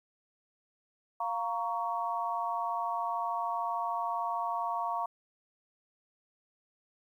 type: chord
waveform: sine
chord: Bb minor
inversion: second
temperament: just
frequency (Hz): 699.2 / 932.3 / 1118.8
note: F5 / Bb5 / Db6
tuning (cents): +2 / 0 / +16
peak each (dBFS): -35 / -34 / -35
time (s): 1.2-5.06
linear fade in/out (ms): 5
effects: 11-bit